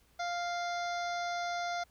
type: harmonic tone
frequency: 698.5 Hz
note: F5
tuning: in tune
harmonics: 1 / 2 / 3 / 5 / 6 / 7 / 8 / 9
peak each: -34 / -40 / -44 / -48 / -50 / -51 / -52 / -53 dBFS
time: 0.19-1.84 s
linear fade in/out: 10 ms
effects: added 60 Hz sine -68 dBFS peak until 1.9 s + pink hiss -68 dBFS RMS until 1.9 s